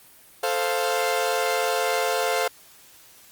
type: chord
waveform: sawtooth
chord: F major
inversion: first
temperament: equal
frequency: 440 / 523.3 / 698.5 Hz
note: A4 / C5 / F5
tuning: 0 / 0 / 0 cents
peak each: -23 / -22 / -22 dBFS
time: 0.43-2.48 s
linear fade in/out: 5 ms
effects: white hiss -51 dBFS RMS until 3.31 s + Opus 32 kbps